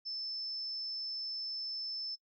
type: tone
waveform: sine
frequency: 5274 Hz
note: E8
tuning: in tune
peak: -37 dBFS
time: 0.05-2.16 s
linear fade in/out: 20 ms
effects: noise-tail reverb RT60 0.1 s tail -21 dB re dry